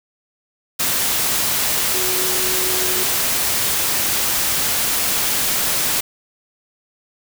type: tone in noise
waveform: sine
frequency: 370 Hz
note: F#4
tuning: in tune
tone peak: -27 dBFS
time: 1.94-3.04 s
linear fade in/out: 10 ms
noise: white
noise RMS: -19 dBFS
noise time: 0.79-6.01 s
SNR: -11 dB
effects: none